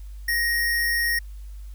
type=tone with sample-and-hold; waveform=sine; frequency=1877 Hz; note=A#6; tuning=11 cents sharp; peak=-20 dBFS; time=0.28-1.19 s; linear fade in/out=5 ms; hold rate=7350 Hz; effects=added 50 Hz sine -35 dBFS peak until 1.74 s + white hiss -59 dBFS RMS until 1.74 s